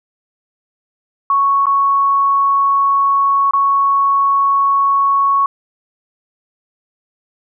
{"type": "tone with dropouts", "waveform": "sine", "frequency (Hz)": 1108.7, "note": "C#6", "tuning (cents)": 0, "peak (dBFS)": -10, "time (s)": [1.3, 5.46], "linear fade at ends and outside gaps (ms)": 2, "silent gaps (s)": [[1.657, 1.667], [3.51, 3.535]], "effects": []}